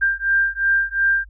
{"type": "beating tone pair", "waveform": "sine", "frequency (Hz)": [1587, 1589.8], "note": ["G6", "G6"], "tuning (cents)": [21, 24], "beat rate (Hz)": 2.8, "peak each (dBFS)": -19, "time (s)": [0.01, 1.25], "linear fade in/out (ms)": 20, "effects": ["added 50 Hz sine -40 dBFS peak until 1.29 s"]}